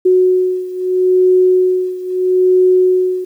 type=beating tone pair; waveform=sine; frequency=367.9 / 368.67 Hz; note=F#4 / F#4; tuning=-10 / -6 cents; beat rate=0.77 Hz; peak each=-11 / -14 dBFS; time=0.05-3.25 s; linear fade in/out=10 ms; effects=8-bit